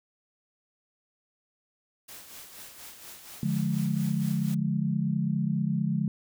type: noise with tremolo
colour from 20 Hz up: white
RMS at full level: -44 dBFS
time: 2.08-4.55 s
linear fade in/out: 10 ms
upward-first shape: sine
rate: 4.2 Hz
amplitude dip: 50%
type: chord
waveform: sine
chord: D diminished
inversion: none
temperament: just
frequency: 146.83 / 176.2 / 211.4 Hz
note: D3 / F3 / Ab3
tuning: 0 / +16 / +31 cents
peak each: -29 dBFS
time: 3.43-6.08 s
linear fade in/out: 2 ms
effects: none